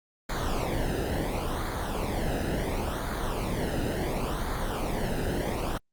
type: noise with flanger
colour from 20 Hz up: brown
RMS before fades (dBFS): -29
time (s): 0.29-5.78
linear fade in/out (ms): 5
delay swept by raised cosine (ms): 0.36 to 0.9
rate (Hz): 0.71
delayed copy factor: -0.7
effects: Opus 48 kbps